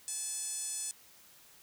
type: tone with band-pass filter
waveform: 5% pulse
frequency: 863 Hz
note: A5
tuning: 34 cents flat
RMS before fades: -38 dBFS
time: 0.08-0.91 s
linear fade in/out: 0 ms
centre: 8400 Hz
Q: 3.1
effects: white hiss -59 dBFS RMS until 1.62 s